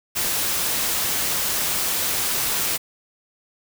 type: noise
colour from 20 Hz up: white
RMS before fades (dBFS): -23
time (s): 0.15-2.78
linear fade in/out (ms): 20
effects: none